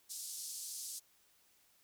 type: band-pass noise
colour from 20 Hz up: white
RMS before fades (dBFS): -45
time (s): 0.09-1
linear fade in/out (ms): 20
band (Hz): 4700 to 11000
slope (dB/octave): 24
effects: white hiss -70 dBFS RMS until 1.83 s